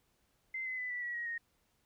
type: tone with pitch steps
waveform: sine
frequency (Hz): 2073 / 2036 / 2000 / 1964.6 / 1929.7 / 1895.5 / 1861.8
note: C7 / C7 / B6 / B6 / B6 / A#6 / A#6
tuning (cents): -17 / -48 / +21 / -10 / -41 / +28 / -3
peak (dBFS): -36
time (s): 0.54-1.38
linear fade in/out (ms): 5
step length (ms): 120
effects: pink hiss -75 dBFS RMS until 1.85 s